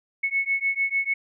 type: beating tone pair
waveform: sine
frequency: 2199 / 2205.7 Hz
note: C#7 / C#7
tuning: -14 / -9 cents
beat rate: 6.7 Hz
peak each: -25 dBFS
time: 0.23-1.14 s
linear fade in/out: 10 ms
effects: none